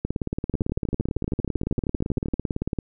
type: two click trains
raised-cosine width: 3 ms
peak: -12 / -13 dBFS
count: 50 / 24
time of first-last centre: 0.05-2.787 / 0.54-2.337 s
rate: 17.9 / 12.8 Hz
effects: none